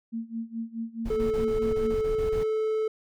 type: tone with tremolo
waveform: sine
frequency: 228 Hz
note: A#3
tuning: 38 cents flat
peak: -28 dBFS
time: 0.12-1.96 s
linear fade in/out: 20 ms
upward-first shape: sine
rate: 4.7 Hz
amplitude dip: 90%
type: noise bursts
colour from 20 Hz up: brown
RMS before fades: -34 dBFS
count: 10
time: 1.05-2.439 s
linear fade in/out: 10 ms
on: 120 ms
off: 21 ms
type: tone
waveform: triangle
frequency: 436.2 Hz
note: A4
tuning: 15 cents flat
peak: -22 dBFS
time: 1.1-2.88 s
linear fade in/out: 5 ms
effects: none